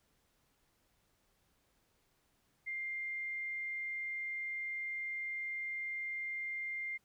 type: tone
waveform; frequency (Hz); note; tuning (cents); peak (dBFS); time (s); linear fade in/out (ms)
sine; 2100; C7; +6; -37; 2.66-6.98; 20
effects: pink hiss -75 dBFS RMS until 7.04 s